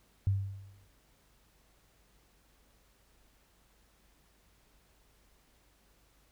sine tone with exponential decay, 98 Hz, G2, in tune, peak -23 dBFS, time 0.27-0.87 s, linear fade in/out 0 ms, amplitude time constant 130 ms, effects added 50 Hz sine -68 dBFS peak until 6.31 s + pink hiss -68 dBFS RMS until 6.31 s

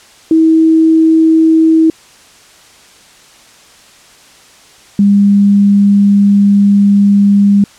sine tone pair in turn, 321.7 / 201.3 Hz, E4 / G3, -42 / +46 cents, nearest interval minor sixth, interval 812 cents, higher first, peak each -4 dBFS, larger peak neither, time 0.31-1.9 / 4.99-7.64 s, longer second, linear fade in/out 2 ms, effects white hiss -41 dBFS RMS until 7.78 s + low-pass 8000 Hz 12 dB/octave

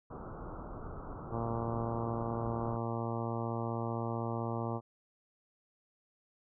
pink low-pass noise, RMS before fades -44 dBFS, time 0.1-2.77 s, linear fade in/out 10 ms, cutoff 1400 Hz, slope 96 dB/octave
harmonic tone, 115.7 Hz, A#2, 13 cents flat, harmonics 1 / 2 / 3 / 4 / 5 / 6 / 7 / 8 / 9 / 10, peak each -37 / -40 / -42 / -43 / -44 / -45 / -45 / -46 / -47 / -47 dBFS, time 1.3-4.81 s, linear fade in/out 50 ms
effects none

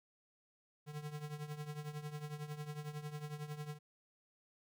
square tone with tremolo, 149.5 Hz, D3, 31 cents sharp, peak -40 dBFS, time 0.86-3.79 s, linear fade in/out 50 ms, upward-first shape triangle, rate 11 Hz, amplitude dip 80%, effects none

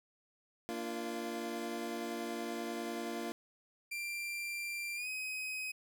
25% pulse chord, Bb major, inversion none, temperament equal with one note detuned, 233.1 / 293.7 / 344.4 Hz, Bb3 / D4 / F4, 0 / 0 / -24 cents, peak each -38 / -42 / -37 dBFS, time 0.69-3.32 s, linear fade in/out 0 ms
40% pulse tone with pitch glide, 2368 to 2523 Hz, D7 to D#7, +14 to +23 cents, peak -37 dBFS, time 3.91-5.72 s, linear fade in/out 10 ms, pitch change +109 cents, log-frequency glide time 4.95-5.08 s
effects none

